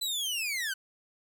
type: linear sweep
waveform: sawtooth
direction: down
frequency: 4036 to 1481 Hz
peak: -27 dBFS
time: 0.01-0.74 s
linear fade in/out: 10 ms
effects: none